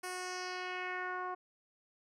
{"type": "tone with low-pass filter sweep", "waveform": "10% pulse", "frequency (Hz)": 365.2, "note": "F#4", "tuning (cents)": -23, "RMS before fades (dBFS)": -40, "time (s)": [0.03, 1.35], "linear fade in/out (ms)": 10, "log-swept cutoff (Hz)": [11000, 970], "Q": 2.1, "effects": []}